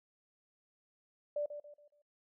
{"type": "tone with echo", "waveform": "sine", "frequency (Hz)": 587.3, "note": "D5", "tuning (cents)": 0, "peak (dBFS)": -32, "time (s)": [1.36, 1.46], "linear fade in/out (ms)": 5, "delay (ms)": 140, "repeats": 4, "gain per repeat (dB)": -9, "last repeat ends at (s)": 2.02, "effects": ["noise-tail reverb RT60 0.2 s tail -24 dB re dry"]}